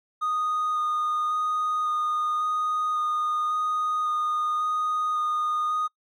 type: tone with vibrato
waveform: triangle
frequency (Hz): 1234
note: D#6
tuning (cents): -15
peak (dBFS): -21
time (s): 0.21-5.88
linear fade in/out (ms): 20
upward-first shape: square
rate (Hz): 0.91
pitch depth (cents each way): 8
effects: noise-tail reverb RT60 0.1 s tail -23 dB re dry + tanh soft clip ceiling -17 dBFS